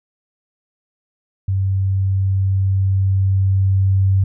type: tone with level ramp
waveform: sine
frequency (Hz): 96.3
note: G2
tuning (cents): -30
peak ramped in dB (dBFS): -15 to -11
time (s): 1.48-4.24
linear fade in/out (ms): 5
effects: none